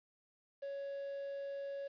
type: tone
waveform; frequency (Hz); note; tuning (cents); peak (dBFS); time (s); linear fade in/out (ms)
triangle; 557; C#5; +8; -38; 0.62-1.88; 10
effects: resampled to 11025 Hz + 11-bit